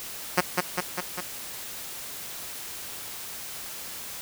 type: tone with echo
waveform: 5% pulse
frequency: 180.1 Hz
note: F#3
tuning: 46 cents flat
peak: -7 dBFS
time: 0.37-0.41 s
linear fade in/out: 10 ms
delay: 200 ms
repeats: 4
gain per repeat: -3 dB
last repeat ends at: 1.21 s
effects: white hiss -38 dBFS RMS until 4.21 s